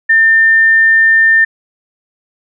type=tone; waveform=sine; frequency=1800 Hz; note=A6; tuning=39 cents sharp; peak=-5 dBFS; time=0.09-1.45 s; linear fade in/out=10 ms; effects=none